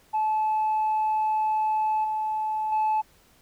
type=tone with level steps; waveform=sine; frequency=865 Hz; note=A5; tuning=30 cents flat; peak=-20 / -24 / -19 dBFS; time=0.13-3.02 s; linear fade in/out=20 ms; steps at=2.04 / 2.72 s; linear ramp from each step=5 ms; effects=tanh soft clip ceiling -19 dBFS + pink hiss -59 dBFS RMS until 3.41 s